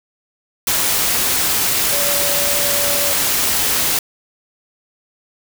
sine tone in noise, 574 Hz, D5, 40 cents flat, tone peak -24 dBFS, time 1.92-3.13 s, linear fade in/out 2 ms, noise white, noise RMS -17 dBFS, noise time 0.67-3.99 s, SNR -10 dB, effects none

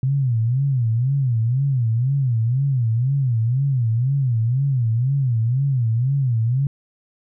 sine tone with vibrato, 125.3 Hz, B2, 25 cents sharp, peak -16 dBFS, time 0.03-6.67 s, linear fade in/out 2 ms, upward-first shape sine, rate 2 Hz, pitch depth 200 cents each way, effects none

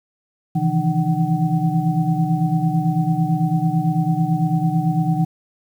sine tone cluster, 132.2 / 159.5 / 168.5 / 303.4 / 754 Hz, C3 / D#3 / E3 / D#4 / F#5, +18 / +43 / +38 / -44 / +32 cents, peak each -27 / -19 / -20 / -27 / -26 dBFS, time 0.55-5.25 s, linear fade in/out 10 ms, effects 8-bit

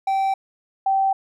triangle / sine tone pair in turn, 776 / 776 Hz, G5 / G5, -18 / -18 cents, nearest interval unison, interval 0 cents, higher neither, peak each -16 dBFS, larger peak neither, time 0.07-0.34 / 0.86-1.13 s, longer neither, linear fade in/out 5 ms, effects none

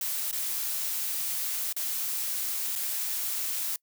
blue noise with dropouts, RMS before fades -31 dBFS, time 0.01-3.76 s, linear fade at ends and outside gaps 2 ms, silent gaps 0.313-0.327 / 1.727-1.764 / 2.754-2.759 s, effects noise-tail reverb RT60 0.1 s tail -25 dB re dry

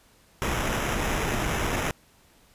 pink noise with sample-and-hold, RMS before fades -27 dBFS, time 0.42-1.91 s, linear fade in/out 0 ms, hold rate 4410 Hz, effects pink hiss -59 dBFS RMS until 2.54 s + resampled to 32000 Hz

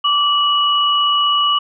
sine tone pair together, 1164 / 2929 Hz, D6 / F#7, -16 / -18 cents, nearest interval octave + major third, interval 1598 cents, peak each -15 dBFS, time 0.04-1.59 s, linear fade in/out 10 ms, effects none

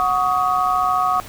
sine tone cluster, 735 / 1120 / 1254 Hz, F#5 / C#6 / D#6, -12 / +18 / +13 cents, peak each -20 dBFS, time 0-1.2 s, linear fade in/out 0 ms, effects pink hiss -38 dBFS RMS until 1.28 s

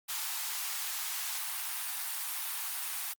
white high-pass noise, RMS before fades -36 dBFS, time 0.08-3.14 s, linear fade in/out 20 ms, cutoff 750 Hz, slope 48 dB/octave, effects Opus 48 kbps

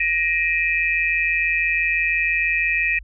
sine tone cluster, 1881 / 2390 / 2556 Hz, A#6 / D7 / D#7, +15 / +30 / +46 cents, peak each -22 dBFS, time 0-2.99 s, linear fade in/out 5 ms, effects added 50 Hz sine -37 dBFS peak until 3.03 s

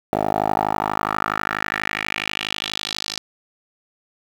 10% pulse tone with band-pass filter sweep, 52.2 Hz, G#1, 10 cents sharp, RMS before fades -24 dBFS, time 0.13-3.18 s, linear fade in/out 0 ms, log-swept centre 600 to 4800 Hz, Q 3.1, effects 7-bit

